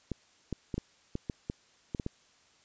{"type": "clicks", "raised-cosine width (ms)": 3, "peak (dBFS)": -20, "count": 10, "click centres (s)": [0.117, 0.527, 0.742, 0.78, 1.154, 1.298, 1.499, 1.948, 1.998, 2.064], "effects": ["white hiss -64 dBFS RMS until 2.64 s", "resampled to 16000 Hz"]}